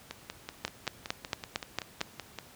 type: two click trains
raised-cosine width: 0.2 ms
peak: -20 / -12 dBFS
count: 13 / 7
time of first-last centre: 0.11-2.387 / 0.65-2.014 s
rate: 5.27 / 4.4 Hz
effects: pink hiss -54 dBFS RMS until 2.55 s + high-pass 60 Hz 12 dB/octave